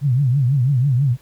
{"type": "tone with vibrato", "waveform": "sine", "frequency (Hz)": 132.1, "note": "C3", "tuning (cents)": 17, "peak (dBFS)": -13, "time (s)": [0.01, 1.17], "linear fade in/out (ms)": 50, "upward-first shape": "triangle", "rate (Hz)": 6.1, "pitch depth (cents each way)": 210, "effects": ["pink hiss -53 dBFS RMS until 1.21 s"]}